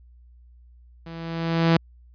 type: tone with level ramp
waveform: sawtooth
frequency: 165.5 Hz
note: E3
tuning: 7 cents sharp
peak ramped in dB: -33 to -10 dBFS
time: 1.06-1.77 s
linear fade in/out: 5 ms
effects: added 60 Hz sine -48 dBFS peak until 2.14 s + resampled to 11025 Hz